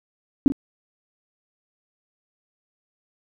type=tone with echo; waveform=sine; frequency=277.2 Hz; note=C#4; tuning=in tune; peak=-9 dBFS; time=0.46-0.48 s; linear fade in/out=0 ms; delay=41 ms; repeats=1; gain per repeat=-12 dB; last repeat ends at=0.521 s; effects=none